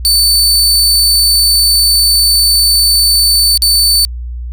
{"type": "tone with dropouts", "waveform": "sawtooth", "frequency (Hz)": 4525, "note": "C#8", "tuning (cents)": 35, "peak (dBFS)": -4, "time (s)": [0.05, 4.05], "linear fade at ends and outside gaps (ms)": 0, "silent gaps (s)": [3.575, 3.621], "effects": ["added 60 Hz sine -19 dBFS peak until 4.52 s"]}